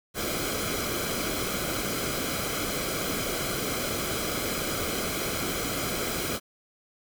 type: noise with comb filter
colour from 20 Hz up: pink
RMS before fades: -30 dBFS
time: 0.14-6.4 s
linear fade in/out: 50 ms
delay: 1.1 ms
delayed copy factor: -0.65
effects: none